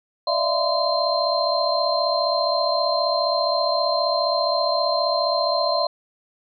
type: tone cluster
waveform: sine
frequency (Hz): 588 / 652 / 687 / 1029 / 4150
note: D5 / E5 / F5 / C6 / C8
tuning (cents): +2 / -19 / -29 / -29 / -15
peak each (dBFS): -25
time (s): 0.27-5.87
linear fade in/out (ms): 5
effects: none